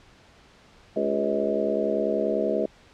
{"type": "harmonic tone with a mistuned harmonic", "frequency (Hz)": 70.3, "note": "C#2", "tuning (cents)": 25, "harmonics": [3, 4, 5, 6, 7, 8, 9], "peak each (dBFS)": [-31, -33, -31, -29, -29, -33, -27], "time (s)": [0.96, 2.66], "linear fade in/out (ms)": 5, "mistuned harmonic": 6, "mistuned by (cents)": -57, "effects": ["pink hiss -54 dBFS RMS until 2.93 s", "low-pass 5000 Hz 12 dB/octave"]}